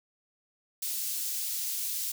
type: high-pass noise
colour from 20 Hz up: white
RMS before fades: -33 dBFS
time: 0.82-2.12 s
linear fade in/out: 5 ms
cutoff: 4400 Hz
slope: 12 dB/octave
effects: none